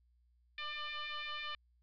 sine tone with frequency modulation, 600 Hz, D5, 37 cents sharp, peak -39 dBFS, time 0.58-1.55 s, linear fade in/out 2 ms, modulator 597 Hz, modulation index 5.3, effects added 60 Hz sine -68 dBFS peak until 1.82 s

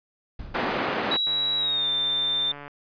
brown noise with exponential decay, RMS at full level -33 dBFS, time 0.39-1.08 s, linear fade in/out 5 ms, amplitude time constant 150 ms
pink band-pass noise, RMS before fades -27 dBFS, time 0.54-1.17 s, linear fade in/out 10 ms, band 270 to 2300 Hz, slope 12 dB/octave
sine tone with pitch glide, 3885 to 3583 Hz, B7 to A7, -29 to +31 cents, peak -22 dBFS, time 1.11-2.52 s, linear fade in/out 5 ms, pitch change -140 cents, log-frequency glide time 1.58-1.88 s
click train, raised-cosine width 0.5 ms, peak -25 dBFS, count 204, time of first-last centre 1.27-2.68 s, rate 144 Hz
effects resampled to 11025 Hz

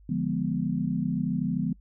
sine chord, D diminished seventh, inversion none, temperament equal, 146.83 / 174.61 / 207.7 / 246.9 Hz, D3 / F3 / Ab3 / Cb4, 0 / 0 / 0 / 0 cents, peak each -32 / -29 / -31 / -30 dBFS, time 0.09-1.73 s, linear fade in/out 5 ms, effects noise-tail reverb RT60 0.1 s tail -25 dB re dry + added 50 Hz sine -51 dBFS peak until 1.8 s

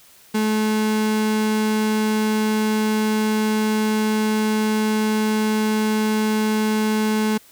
35% pulse tone, 215.7 Hz, A3, 34 cents flat, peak -16 dBFS, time 0.34-7.38 s, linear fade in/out 10 ms, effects white hiss -50 dBFS RMS until 7.51 s

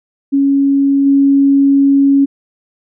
sine tone with level steps, 277.2 Hz, C#4, in tune, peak -8 / -6 dBFS, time 0.32-2.26 s, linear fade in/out 20 ms, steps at 1.05 s, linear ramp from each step 20 ms, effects none

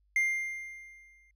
triangle tone with exponential decay, 2100 Hz, C7, 6 cents sharp, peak -21 dBFS, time 0.16-1.31 s, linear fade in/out 2 ms, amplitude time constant 250 ms, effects added 50 Hz sine -66 dBFS peak until 1.35 s

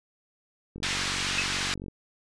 click train, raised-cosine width 3 ms, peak -26 dBFS, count 54, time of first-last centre 0.76-1.883 s, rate 47.2 Hz
pink band-pass noise, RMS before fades -30 dBFS, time 0.83-1.74 s, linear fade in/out 0 ms, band 1600 to 5600 Hz, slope 12 dB/octave
sine tone with exponential decay, 2582 Hz, E7, 37 cents flat, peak -21 dBFS, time 1.38-1.49 s, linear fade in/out 5 ms, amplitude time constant 23 ms
effects resampled to 22050 Hz

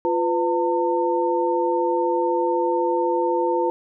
sine tone cluster, 348 / 500 / 904 Hz, F4 / B4 / A5, -6 / +21 / +47 cents, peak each -22 / -23 / -23 dBFS, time 0.05-3.7 s, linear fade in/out 0 ms, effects none

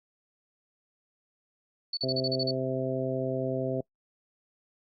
sine tone bursts, 4464 Hz, C#8, 11 cents sharp, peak -28 dBFS, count 8, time 1.93-2.511 s, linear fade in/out 5 ms, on 42 ms, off 35 ms
harmonic tone, 130.81 Hz, C3, in tune, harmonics 1 / 2 / 3 / 4 / 5, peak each -34 / -34 / -34 / -34 / -34 dBFS, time 2.03-3.81 s, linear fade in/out 5 ms
effects noise-tail reverb RT60 0.1 s tail -25 dB re dry + Opus 48 kbps

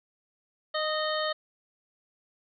harmonic tone with a mistuned harmonic, 616 Hz, D#5, 17 cents flat, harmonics 1 / 2 / 3 / 5 / 6 / 7, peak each -30 / -33 / -35 / -37 / -38 / -38 dBFS, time 0.74-1.33 s, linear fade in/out 10 ms, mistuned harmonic 2, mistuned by +20 cents, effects none

